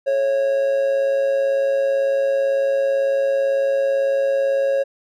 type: tone with amplitude modulation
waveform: triangle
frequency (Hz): 548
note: C#5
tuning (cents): -20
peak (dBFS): -12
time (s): 0.06-4.84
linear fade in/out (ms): 20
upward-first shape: sine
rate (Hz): 118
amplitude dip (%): 45
effects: none